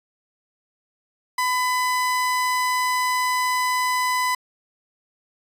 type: tone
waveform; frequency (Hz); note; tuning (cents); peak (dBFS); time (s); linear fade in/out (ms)
30% pulse; 1003; B5; +26; -17; 1.38-4.35; 5
effects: resampled to 32000 Hz